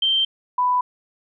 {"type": "tone pair in turn", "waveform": "sine", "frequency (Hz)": [3136, 993.5], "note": ["G7", "B5"], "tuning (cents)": [0, 10], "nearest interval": "octave + minor sixth", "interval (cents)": 1990, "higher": "first", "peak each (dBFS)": -16, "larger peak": "neither", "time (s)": [[0.02, 0.25], [0.58, 0.81]], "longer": "neither", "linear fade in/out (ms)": 5, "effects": []}